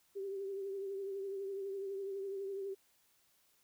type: tone with vibrato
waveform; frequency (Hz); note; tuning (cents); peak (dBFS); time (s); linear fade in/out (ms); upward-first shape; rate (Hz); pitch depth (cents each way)
sine; 392; G4; 0; -38; 0.15-2.75; 20; triangle; 12; 47
effects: white hiss -72 dBFS RMS until 3.63 s